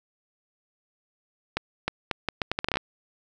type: accelerating click train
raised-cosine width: 0.3 ms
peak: -9 dBFS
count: 13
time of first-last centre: 1.57-2.771 s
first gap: 310 ms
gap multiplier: 0.75
effects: none